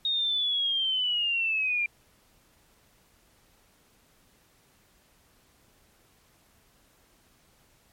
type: linear sweep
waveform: sine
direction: down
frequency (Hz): 3729 to 2373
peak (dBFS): -24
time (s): 0.05-1.86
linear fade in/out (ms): 2
effects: pink hiss -63 dBFS RMS until 7.92 s + MP3 64 kbps